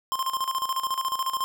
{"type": "tone with tremolo", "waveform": "square", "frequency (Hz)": 1052, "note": "C6", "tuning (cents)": 9, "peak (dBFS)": -24, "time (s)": [0.12, 1.44], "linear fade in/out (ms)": 0, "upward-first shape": "square", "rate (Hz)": 14, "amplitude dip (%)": 70, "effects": []}